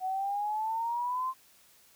sine exponential sweep, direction up, 740 to 1052 Hz, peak -29 dBFS, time 0-1.34 s, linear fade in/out 50 ms, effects white hiss -61 dBFS RMS until 1.95 s

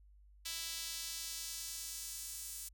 sawtooth tone with high-pass filter sweep, 329.6 Hz, E4, in tune, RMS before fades -44 dBFS, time 0.45-2.69 s, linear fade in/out 10 ms, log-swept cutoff 3800 to 8200 Hz, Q 1.1, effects added 50 Hz sine -59 dBFS peak until 2.73 s

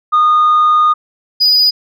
sine tone pair in turn, 1228 / 4943 Hz, D#6 / D#8, -23 / -12 cents, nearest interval 2 octaves, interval 2411 cents, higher second, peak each -5 dBFS, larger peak neither, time 0.12-0.94 / 1.4-1.71 s, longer first, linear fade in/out 20 ms, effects tanh soft clip ceiling -5 dBFS

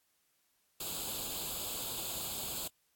white noise with comb filter, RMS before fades -39 dBFS, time 0.8-2.68 s, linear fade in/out 5 ms, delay 0.26 ms, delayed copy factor +0.8, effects white hiss -75 dBFS RMS until 2.95 s + AAC 64 kbps

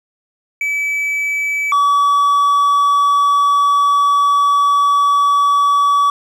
triangle tone pair in turn, 2298 / 1141.7 Hz, D7 / D6, -38 / -49 cents, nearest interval octave, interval 1211 cents, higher first, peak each -14 / -8 dBFS, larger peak second, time 0.61-1.72 / 1.72-6.1 s, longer second, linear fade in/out 2 ms, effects none

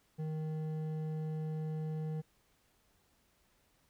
sine tone with hard clipping, 156.2 Hz, D#3, 7 cents sharp, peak -37 dBFS, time 0.18-2.22 s, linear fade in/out 20 ms, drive 8 dB, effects pink hiss -72 dBFS RMS until 3.89 s

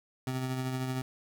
25% pulse tone with tremolo, 129.5 Hz, C3, 17 cents flat, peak -26 dBFS, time 0.27-1.02 s, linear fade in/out 2 ms, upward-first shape triangle, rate 13 Hz, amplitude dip 40%, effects none

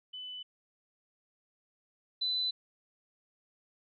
sine tone pair in turn, 3001 / 4006 Hz, F#7 / B7, +24 / +24 cents, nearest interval perfect fourth, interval 500 cents, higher second, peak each -40 / -29 dBFS, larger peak second, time 0.13-0.43 / 2.21-2.51 s, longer neither, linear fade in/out 10 ms, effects none

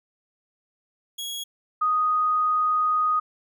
sawtooth / sine tone pair in turn, 3322 / 1244.3 Hz, G#7 / D#6, 0 / 0 cents, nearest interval octave + perfect fourth, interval 1700 cents, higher first, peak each -27 / -19 dBFS, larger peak second, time 1.18-1.44 / 1.81-3.2 s, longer second, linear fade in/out 10 ms, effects none

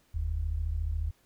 sine tone pair together, 43.7 / 77.78 Hz, F1 / D#2, +2 / 0 cents, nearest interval minor seventh, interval 998 cents, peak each -32 / -30 dBFS, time 0.14-1.11 s, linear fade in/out 10 ms, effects pink hiss -67 dBFS RMS until 1.25 s

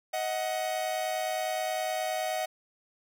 45% pulse tone pair together, 630.4 / 740 Hz, D#5 / F#5, +23 / 0 cents, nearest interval minor third, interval 277 cents, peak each -32 / -32 dBFS, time 0.13-2.46 s, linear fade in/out 10 ms, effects none

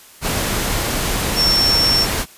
sine tone in noise, 5440 Hz, F8, 46 cents flat, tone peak -13 dBFS, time 1.35-2.07 s, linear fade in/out 50 ms, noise pink, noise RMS -20 dBFS, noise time 0.21-2.26 s, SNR +4 dB, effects white hiss -44 dBFS RMS until 2.37 s + resampled to 32000 Hz

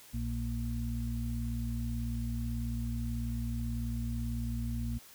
harmonic tone, 58.27 Hz, A#1, in tune, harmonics 1 / 2 / 4, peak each -35 / -37 / -38 dBFS, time 0.13-4.99 s, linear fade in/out 20 ms, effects white hiss -55 dBFS RMS until 5.14 s

